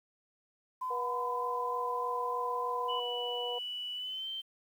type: tone with vibrato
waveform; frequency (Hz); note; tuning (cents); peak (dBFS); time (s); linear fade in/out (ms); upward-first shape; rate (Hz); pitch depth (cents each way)
sine; 1014; B5; +45; -33; 0.81-3; 10; sine; 3.4; 8
type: harmonic tone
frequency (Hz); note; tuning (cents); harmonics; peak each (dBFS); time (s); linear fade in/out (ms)
242.7; B3; -30; 2 / 3 / 4; -37 / -41 / -43; 0.9-3.59; 10
type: tone with pitch glide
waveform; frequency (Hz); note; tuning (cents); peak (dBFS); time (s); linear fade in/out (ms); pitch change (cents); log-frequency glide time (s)
sine; 2960 to 3120; F#7 to G7; 0 to -9; -36; 2.88-4.42; 20; +91; 3.95-4.28
effects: 10-bit